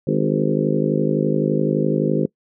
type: harmonic tone with a mistuned harmonic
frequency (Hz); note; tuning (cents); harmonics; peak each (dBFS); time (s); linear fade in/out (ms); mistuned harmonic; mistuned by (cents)
51.8; G#1; -4; 3 / 4 / 5 / 6 / 7 / 8 / 9 / 10; -22 / -23 / -24 / -25 / -25 / -26 / -27 / -27; 0.07-2.26; 5; 7; +37
effects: noise-tail reverb RT60 0.1 s tail -23 dB re dry